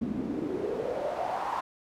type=noise with band-pass filter sweep; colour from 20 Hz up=pink; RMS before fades=-32 dBFS; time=0.01-1.61 s; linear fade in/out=10 ms; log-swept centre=220 to 1000 Hz; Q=5.1; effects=none